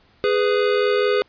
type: tone pair together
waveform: square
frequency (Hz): 414.1 / 498.7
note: G#4 / B4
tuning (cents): -5 / +17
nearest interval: minor third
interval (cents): 322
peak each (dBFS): -19 / -21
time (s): 0.24-1.22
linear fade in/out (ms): 0
effects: pink hiss -57 dBFS RMS until 1.28 s + resampled to 11025 Hz